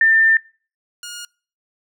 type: tone pair in turn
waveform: sine / 10% pulse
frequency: 1794 / 1430.5 Hz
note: A6 / F6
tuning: +33 / +41 cents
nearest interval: major third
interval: 392 cents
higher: first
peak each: -10 / -22 dBFS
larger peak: first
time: 0.01-0.37 / 1.03-1.25 s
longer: first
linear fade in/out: 2 ms
effects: noise-tail reverb RT60 0.4 s tail -25 dB re dry